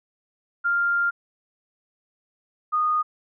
sine tone pair in turn, 1396.9 / 1232.7 Hz, F6 / D#6, 0 / -17 cents, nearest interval major second, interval 217 cents, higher first, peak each -19 dBFS, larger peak neither, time 0.64-1.11 / 2.72-3.03 s, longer first, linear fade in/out 20 ms, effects none

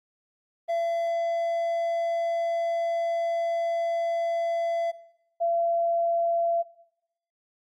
triangle / sine tone pair in turn, 675 / 678.8 Hz, E5 / F5, +41 / -49 cents, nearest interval unison, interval 10 cents, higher second, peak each -22 dBFS, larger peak neither, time 0.68-4.92 / 5.4-6.63 s, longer first, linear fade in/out 20 ms, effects noise-tail reverb RT60 0.8 s tail -18 dB re dry + Opus 24 kbps

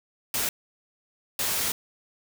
white noise bursts at uneven times, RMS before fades -27 dBFS, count 2, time 0.34-0.49 / 1.39-1.72 s, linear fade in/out 2 ms, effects none

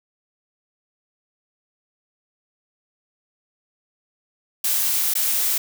blue noise with dropouts, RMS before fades -21 dBFS, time 4.64-5.58 s, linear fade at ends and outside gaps 5 ms, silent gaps 5.139-5.152 s, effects none

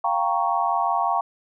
sine chord, G half-diminished seventh, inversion third, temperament equal, 698.5 / 784 / 932.3 / 1108.7 Hz, F5 / G5 / Bb5 / Db6, 0 / 0 / 0 / 0 cents, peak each -25 dBFS, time 0.04-1.21 s, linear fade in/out 5 ms, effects none

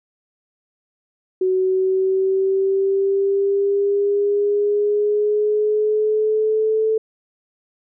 sine linear sweep, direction up, 372 to 440 Hz, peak -15 dBFS, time 1.41-6.98 s, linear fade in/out 5 ms, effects none

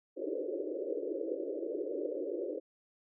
white band-pass noise, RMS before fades -37 dBFS, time 0.16-2.6 s, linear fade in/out 20 ms, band 300 to 560 Hz, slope 96 dB/octave, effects none

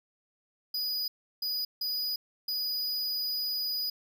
square tone bursts at uneven times, 4939 Hz, D#8, 14 cents flat, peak -30 dBFS, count 4, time 0.74-1.08 / 1.42-1.65 / 1.81-2.16 / 2.48-3.9 s, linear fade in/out 5 ms, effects none

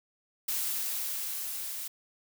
blue noise with level ramp, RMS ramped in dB -31 to -38 dBFS, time 0.48-1.88 s, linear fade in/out 5 ms, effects none

